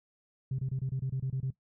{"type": "tone bursts", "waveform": "sine", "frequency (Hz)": 132.2, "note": "C3", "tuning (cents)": 18, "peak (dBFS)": -28, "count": 10, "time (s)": [0.51, 1.505], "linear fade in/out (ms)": 5, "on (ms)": 77, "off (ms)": 25, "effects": ["noise-tail reverb RT60 0.1 s tail -17 dB re dry", "tanh soft clip ceiling -26 dBFS"]}